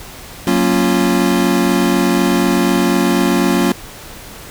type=chord; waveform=square; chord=Gb major seventh; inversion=none; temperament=equal; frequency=185 / 233.1 / 277.2 / 349.2 Hz; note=Gb3 / Bb3 / Db4 / F4; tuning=0 / 0 / 0 / 0 cents; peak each=-18 dBFS; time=0.47-3.72 s; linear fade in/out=2 ms; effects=pink hiss -34 dBFS RMS until 4.5 s